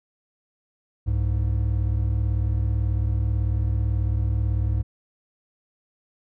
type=tone pair together; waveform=triangle; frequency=65 / 103.18 Hz; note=C2 / G#2; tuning=-11 / -11 cents; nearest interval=minor sixth; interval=800 cents; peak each=-21 dBFS; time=1.06-4.83 s; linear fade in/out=20 ms; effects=none